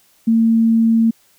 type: tone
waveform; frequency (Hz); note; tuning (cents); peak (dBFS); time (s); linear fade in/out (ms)
sine; 226.7; A#3; -48; -10; 0.27-1.11; 10
effects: white hiss -55 dBFS RMS until 1.38 s